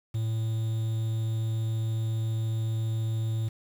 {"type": "tone with quantisation", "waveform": "triangle", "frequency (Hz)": 111.6, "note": "A2", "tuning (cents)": 25, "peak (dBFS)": -24, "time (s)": [0.14, 3.49], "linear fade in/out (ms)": 10, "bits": 8, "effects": []}